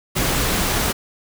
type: tone in noise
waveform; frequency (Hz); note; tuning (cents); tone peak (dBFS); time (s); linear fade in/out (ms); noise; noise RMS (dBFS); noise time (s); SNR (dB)
sine; 189.4; F#3; +41; -28; 0.42-0.68; 20; pink; -20; 0.15-0.93; -11
effects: none